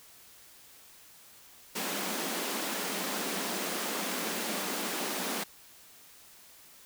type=high-pass noise; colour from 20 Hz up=pink; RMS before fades=-34 dBFS; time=1.75-5.44 s; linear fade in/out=10 ms; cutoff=180 Hz; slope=96 dB/octave; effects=white hiss -55 dBFS RMS until 6.85 s